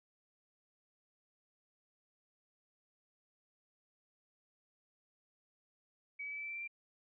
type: tone with pitch steps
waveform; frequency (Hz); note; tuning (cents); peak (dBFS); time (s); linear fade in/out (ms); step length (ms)
sine; 2273 / 2286 / 2299 / 2313 / 2326 / 2340 / 2353 / 2367; C#7 / D7 / D7 / D7 / D7 / D7 / D7 / D7; +43 / -47 / -37 / -27 / -17 / -7 / +3 / +13; -40; 6.19-6.678; 10; 61
effects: none